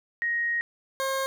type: tone pair in turn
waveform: sine / 20% pulse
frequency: 1877 / 535.8 Hz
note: A#6 / C5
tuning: +11 / +41 cents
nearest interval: octave + minor seventh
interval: 2170 cents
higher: first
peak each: -24 / -21 dBFS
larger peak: second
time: 0.22-0.61 / 1-1.26 s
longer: first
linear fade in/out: 0 ms
effects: none